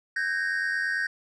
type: tone cluster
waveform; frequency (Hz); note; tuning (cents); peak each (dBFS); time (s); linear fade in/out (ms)
triangle; 1537 / 1626 / 1852; G6 / G#6 / A#6; -35 / -37 / -12; -28; 0.16-1.07; 5
effects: resampled to 22050 Hz